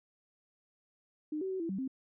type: tone with pitch steps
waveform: sine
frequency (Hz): 304.9 / 380.6 / 377.1 / 332.3 / 192.1 / 263.7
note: D#4 / F#4 / F#4 / E4 / G3 / C4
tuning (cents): -35 / +49 / +33 / +14 / -35 / +14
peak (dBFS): -33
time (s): 1.32-1.878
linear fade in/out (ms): 5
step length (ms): 93
effects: none